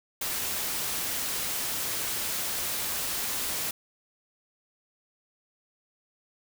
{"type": "noise", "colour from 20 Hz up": "white", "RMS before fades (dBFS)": -31, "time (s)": [0.21, 3.71], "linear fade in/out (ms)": 5, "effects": []}